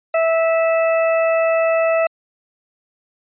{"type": "tone", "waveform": "40% pulse", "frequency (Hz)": 655, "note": "E5", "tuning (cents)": -11, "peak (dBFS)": -13, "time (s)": [0.14, 2.07], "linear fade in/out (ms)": 5, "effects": ["resampled to 8000 Hz"]}